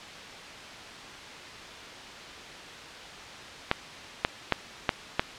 clicks, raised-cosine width 0.3 ms, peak -5 dBFS, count 5, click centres 3.714 / 4.249 / 4.523 / 4.892 / 5.195 s, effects white hiss -42 dBFS RMS until 5.38 s + low-pass 4000 Hz 12 dB/octave

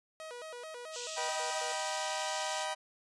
sawtooth tone with vibrato, 554.4 Hz, C#5, in tune, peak -39 dBFS, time 0.2-1.74 s, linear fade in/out 0 ms, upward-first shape square, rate 4.6 Hz, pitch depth 230 cents each way
white band-pass noise, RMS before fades -43 dBFS, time 0.91-2.67 s, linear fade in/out 50 ms, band 2500 to 8100 Hz, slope 96 dB/octave
sawtooth chord, Eb augmented, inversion none, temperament just, 622.3 / 777.8 / 972.3 Hz, Eb5 / G5 / B5, 0 / -14 / -27 cents, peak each -35 dBFS, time 1.16-2.75 s, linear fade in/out 20 ms
effects resampled to 24000 Hz

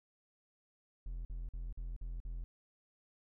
triangle tone bursts, 42.01 Hz, E1, 34 cents sharp, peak -37 dBFS, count 6, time 1.06-2.44 s, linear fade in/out 0 ms, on 190 ms, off 48 ms, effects none

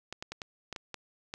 clicks, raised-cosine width 0.2 ms, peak -21 dBFS, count 8, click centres 0.126 / 0.225 / 0.32 / 0.418 / 0.727 / 0.762 / 0.943 / 1.339 s, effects none

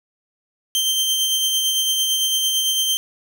sawtooth tone with tremolo, 3136 Hz, G7, in tune, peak -13 dBFS, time 0.75-2.97 s, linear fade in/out 0 ms, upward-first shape sine, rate 8.9 Hz, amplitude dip 30%, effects none

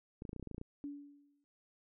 clicks, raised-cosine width 3 ms, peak -31 dBFS, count 12, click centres 0.221 / 0.252 / 0.293 / 0.331 / 0.363 / 0.397 / 0.427 / 0.473 / 0.513 / 0.546 / 0.581 / 0.614 s
sine tone with exponential decay, 286.5 Hz, D4, 43 cents flat, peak -38 dBFS, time 0.84-1.44 s, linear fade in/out 0 ms, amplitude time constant 130 ms
effects none

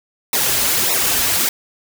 white noise with flanger, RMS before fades -17 dBFS, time 0.33-1.49 s, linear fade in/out 2 ms, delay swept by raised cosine 0.63 to 6.23 ms, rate 1.7 Hz, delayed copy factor -0.9, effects none

